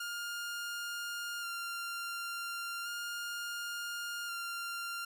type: tone with vibrato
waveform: sawtooth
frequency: 1400 Hz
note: F6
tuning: 4 cents sharp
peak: -34 dBFS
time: 0-5.05 s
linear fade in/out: 5 ms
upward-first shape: square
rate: 0.35 Hz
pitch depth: 14 cents each way
effects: none